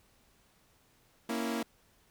sawtooth chord, A# diminished, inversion none, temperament equal, 233.1 / 277.2 / 329.6 Hz, A#3 / C#4 / E4, 0 / 0 / 0 cents, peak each -30 / -35 / -34 dBFS, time 1.29-1.63 s, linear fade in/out 5 ms, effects pink hiss -67 dBFS RMS until 2.1 s

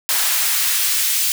white noise with high-pass filter sweep, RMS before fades -18 dBFS, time 0.09-1.32 s, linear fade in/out 0 ms, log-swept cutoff 780 to 2600 Hz, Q 0.7, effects none

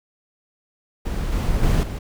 brown noise with level steps, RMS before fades -24 / -21 / -17 / -27 dBFS, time 1.05-1.99 s, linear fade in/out 10 ms, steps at 1.32 / 1.63 / 1.83 s, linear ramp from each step 2 ms, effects none

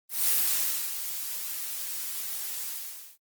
blue noise with ADSR envelope, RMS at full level -23 dBFS, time 0.09-3.18 s, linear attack 180 ms, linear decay 670 ms, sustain -11 dB, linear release 530 ms, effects noise-tail reverb RT60 0.1 s tail -25 dB re dry + Opus 24 kbps

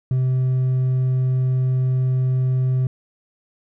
sine tone with hard clipping, 129 Hz, C3, 24 cents flat, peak -17 dBFS, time 0.11-2.87 s, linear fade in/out 2 ms, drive 2 dB, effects none

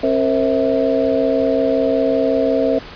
sine tone cluster, 269.3 / 461.5 / 527 / 651 Hz, C#4 / A#4 / C5 / E5, -50 / -17 / +12 / -22 cents, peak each -19 dBFS, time 0.03-2.79 s, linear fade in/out 5 ms, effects pink hiss -35 dBFS RMS until 2.95 s + resampled to 11025 Hz

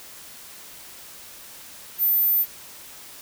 sine tone, 14080 Hz, A9, in tune, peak -17 dBFS, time 1.98-2.46 s, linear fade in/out 50 ms, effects white hiss -43 dBFS RMS until 3.21 s

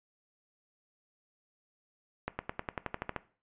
accelerating click train, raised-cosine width 0.5 ms, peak -18 dBFS, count 11, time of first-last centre 2.28-3.163 s, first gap 110 ms, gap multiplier 0.95, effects noise-tail reverb RT60 0.4 s tail -17 dB re dry + resampled to 8000 Hz

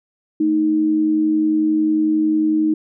sine tone pair together, 220 / 311.1 Hz, A3 / D#4, 0 / 0 cents, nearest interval tritone, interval 600 cents, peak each -25 / -14 dBFS, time 0.4-2.74 s, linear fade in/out 5 ms, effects none

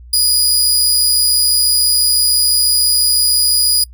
20% pulse tone, 4917 Hz, D#8, 21 cents flat, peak -4 dBFS, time 0.13-3.84 s, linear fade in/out 5 ms, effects noise-tail reverb RT60 0.1 s tail -26 dB re dry + added 60 Hz sine -34 dBFS peak until 3.93 s

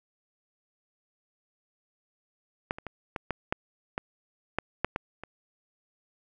clicks, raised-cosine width 0.5 ms, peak -13 / -25 / -22 / -17 / -14 / -11 / -15 / -11 / -9 / -14 / -24 dBFS, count 11, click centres 2.709 / 2.785 / 2.867 / 3.162 / 3.307 / 3.525 / 3.979 / 4.586 / 4.846 / 4.961 / 5.236 s, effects none

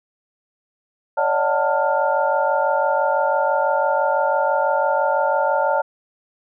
sine tone cluster, 564 / 610 / 737 / 892 / 1403 Hz, C#5 / D#5 / F#5 / A5 / F6, +30 / -34 / -7 / +23 / +8 cents, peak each -21 / -23 / -26 / -20 / -26 dBFS, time 1.17-5.82 s, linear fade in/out 10 ms, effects none

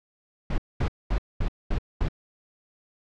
brown noise bursts, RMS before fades -24 dBFS, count 6, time 0.5-2.086 s, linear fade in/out 5 ms, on 81 ms, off 220 ms, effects low-pass 4000 Hz 12 dB/octave

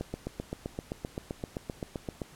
click train, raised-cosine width 2 ms, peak -20 dBFS, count 18, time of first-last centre 0.01-2.218 s, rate 7.7 Hz, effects pink hiss -54 dBFS RMS until 2.35 s + low-pass 12000 Hz 12 dB/octave

